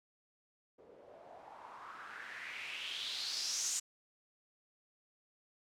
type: noise with low-pass filter sweep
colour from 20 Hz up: blue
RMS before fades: -43 dBFS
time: 0.78-3.8 s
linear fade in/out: 10 ms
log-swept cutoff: 420 to 7200 Hz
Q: 4.4
effects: none